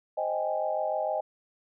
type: chord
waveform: sine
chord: Ab major seventh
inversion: first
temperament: equal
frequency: 523.3 / 622.3 / 784 / 830.6 Hz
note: C5 / Eb5 / G5 / Ab5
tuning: 0 / 0 / 0 / 0 cents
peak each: -35 / -29 / -33 / -35 dBFS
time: 0.17-1.21 s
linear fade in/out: 10 ms
effects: none